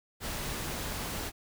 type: noise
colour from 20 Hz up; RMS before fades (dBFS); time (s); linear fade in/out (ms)
pink; -36; 0.2-1.32; 50
effects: none